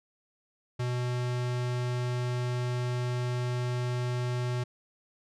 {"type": "tone", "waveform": "square", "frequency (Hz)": 123.47, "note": "B2", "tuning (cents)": 0, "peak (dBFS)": -29, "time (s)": [0.79, 4.64], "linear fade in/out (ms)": 10, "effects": ["low-pass 7000 Hz 12 dB/octave"]}